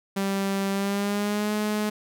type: tone with pitch glide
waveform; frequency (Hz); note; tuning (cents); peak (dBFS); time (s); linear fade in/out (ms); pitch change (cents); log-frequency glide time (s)
sawtooth; 196 to 211.3; G3 to G#3; 0 to +30; -20; 0.16-1.9; 10; +130; 0.71-1.53
effects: none